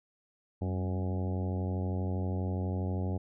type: harmonic tone with a mistuned harmonic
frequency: 92.4 Hz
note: F#2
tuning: 2 cents flat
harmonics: 1 / 2 / 3 / 4 / 5 / 6 / 7 / 8 / 9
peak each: -31 / -37 / -41 / -43 / -45 / -47 / -48 / -49 / -50 dBFS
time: 0.61-3.18 s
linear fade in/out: 10 ms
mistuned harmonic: 2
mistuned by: +61 cents
effects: none

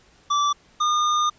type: tone pair in turn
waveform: square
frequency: 1163 / 1215.3 Hz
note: D6 / D#6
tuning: -17 / -41 cents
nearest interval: minor second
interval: 76 cents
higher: second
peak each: -19 dBFS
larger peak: neither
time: 0.3-0.53 / 0.8-1.3 s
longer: second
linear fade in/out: 10 ms
effects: pink hiss -56 dBFS RMS until 1.38 s + resampled to 16000 Hz

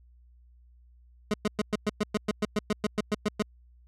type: tone bursts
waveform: 25% pulse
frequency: 210.4 Hz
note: G#3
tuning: 23 cents sharp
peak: -20 dBFS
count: 16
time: 1.31-3.424 s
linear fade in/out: 2 ms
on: 29 ms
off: 110 ms
effects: added 60 Hz sine -54 dBFS peak until 3.87 s + low-pass 8000 Hz 12 dB/octave

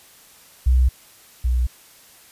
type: tone pair in turn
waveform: sine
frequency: 63.3 / 61.5 Hz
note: B1 / B1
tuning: +43 / -7 cents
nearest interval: unison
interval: 50 cents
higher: first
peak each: -12 / -16 dBFS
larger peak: first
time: 0.66-0.89 / 1.44-1.67 s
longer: neither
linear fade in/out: 10 ms
effects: white hiss -49 dBFS RMS until 2.31 s + resampled to 32000 Hz

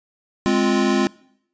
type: chord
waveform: square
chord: F minor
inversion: first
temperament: equal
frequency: 207.7 / 261.6 / 349.2 Hz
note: Ab3 / C4 / F4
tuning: 0 / 0 / 0 cents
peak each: -21 dBFS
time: 0.46-1.07 s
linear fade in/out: 0 ms
effects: noise-tail reverb RT60 0.7 s tail -23 dB re dry + resampled to 16000 Hz

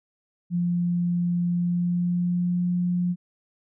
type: tone with pitch glide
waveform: sine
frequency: 174.61 to 177.35 Hz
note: F3 to F3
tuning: 0 to +27 cents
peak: -21 dBFS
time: 0.5-3.16 s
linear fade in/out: 50 ms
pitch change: +27 cents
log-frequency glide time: 1.52-2.67 s
effects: none

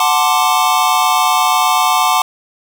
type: chord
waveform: square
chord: D dominant seventh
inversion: first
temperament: equal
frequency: 740 / 880 / 1046.5 / 1174.7 Hz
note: F#5 / A5 / C6 / D6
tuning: 0 / 0 / 0 / 0 cents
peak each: -17 dBFS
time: 0-2.22 s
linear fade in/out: 2 ms
effects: none

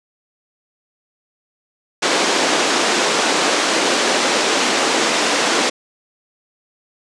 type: band-pass noise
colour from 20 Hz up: pink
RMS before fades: -17 dBFS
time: 2.02-5.7 s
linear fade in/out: 10 ms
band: 270 to 7500 Hz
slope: 24 dB/octave
effects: resampled to 24000 Hz

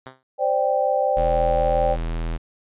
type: tone with exponential decay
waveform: 5% pulse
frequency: 130.81 Hz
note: C3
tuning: in tune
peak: -22 dBFS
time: 0.06-0.23 s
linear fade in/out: 2 ms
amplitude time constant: 36 ms
type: chord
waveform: sine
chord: C suspended second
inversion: none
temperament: just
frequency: 523.3 / 588.7 / 784.9 Hz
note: C5 / D5 / G5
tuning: 0 / +4 / +2 cents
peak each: -22 dBFS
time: 0.38-1.97 s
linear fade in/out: 50 ms
type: tone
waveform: square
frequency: 41.17 Hz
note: E1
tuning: 1 cent flat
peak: -24 dBFS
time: 1.16-2.38 s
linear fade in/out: 20 ms
effects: resampled to 8000 Hz

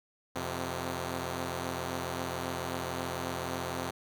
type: tone pair together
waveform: 5% pulse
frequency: 87.31 / 129.08 Hz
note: F2 / C3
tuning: 0 / -23 cents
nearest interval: perfect fifth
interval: 677 cents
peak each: -25 dBFS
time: 0.35-3.91 s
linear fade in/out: 10 ms
effects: none

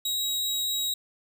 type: tone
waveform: sawtooth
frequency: 3826 Hz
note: A#7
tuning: 44 cents sharp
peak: -23 dBFS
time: 0.05-0.94 s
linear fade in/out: 5 ms
effects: none

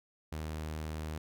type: tone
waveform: sawtooth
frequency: 77.78 Hz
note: D#2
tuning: in tune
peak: -33 dBFS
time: 0.32-1.18 s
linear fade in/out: 5 ms
effects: none

